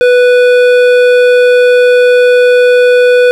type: tone with hard clipping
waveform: sine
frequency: 493.9 Hz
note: B4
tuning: in tune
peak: -5 dBFS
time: 0.01-3.31 s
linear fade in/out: 0 ms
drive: 12 dB
effects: none